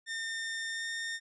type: tone with pitch glide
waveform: sawtooth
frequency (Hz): 1813 to 1825.6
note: A#6 to A#6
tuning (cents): -49 to -37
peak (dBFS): -31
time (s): 0.06-1.2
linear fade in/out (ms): 50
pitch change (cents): +12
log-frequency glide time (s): 0.7-0.86
effects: resampled to 22050 Hz